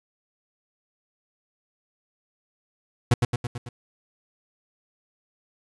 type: tone with echo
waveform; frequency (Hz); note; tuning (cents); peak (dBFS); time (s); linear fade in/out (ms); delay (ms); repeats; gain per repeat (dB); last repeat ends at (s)
40% pulse; 120.2; B2; -46; -13; 3.11-3.14; 5; 110; 5; -4; 3.69
effects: resampled to 24000 Hz + 9-bit